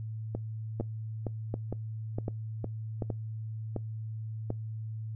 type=two click trains; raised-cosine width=2 ms; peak=-20 / -19 dBFS; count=7 / 6; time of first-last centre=0.35-3.102 / 0.8-4.504 s; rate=2.18 / 1.35 Hz; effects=noise-tail reverb RT60 0.2 s tail -24 dB re dry + added 110 Hz sine -35 dBFS peak until 5.15 s